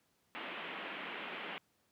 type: band-pass noise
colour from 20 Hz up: white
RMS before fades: -44 dBFS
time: 0.35-1.58 s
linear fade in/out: 0 ms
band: 170 to 3100 Hz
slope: 48 dB/octave
effects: pink hiss -75 dBFS RMS until 1.91 s + high-pass 100 Hz 12 dB/octave